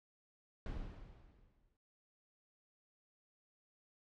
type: noise with exponential decay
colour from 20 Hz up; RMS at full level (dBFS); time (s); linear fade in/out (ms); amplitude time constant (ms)
brown; -40; 0.66-1.77; 1; 240
effects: low-pass 4000 Hz 12 dB/octave